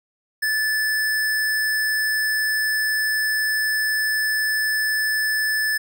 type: tone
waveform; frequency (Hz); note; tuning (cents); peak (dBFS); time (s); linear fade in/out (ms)
square; 1742; A6; -18; -20; 0.42-5.78; 10
effects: none